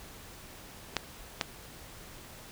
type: clicks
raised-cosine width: 0.2 ms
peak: -10 dBFS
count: 2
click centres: 0.967 / 1.412 s
effects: pink hiss -49 dBFS RMS until 2.51 s